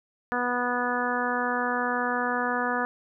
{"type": "harmonic tone", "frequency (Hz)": 245.5, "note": "B3", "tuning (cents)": -10, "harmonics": [1, 2, 3, 4, 5, 6, 7], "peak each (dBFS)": [-32, -32, -32, -32, -32, -32, -32], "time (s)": [0.32, 2.85], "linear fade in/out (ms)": 0, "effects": []}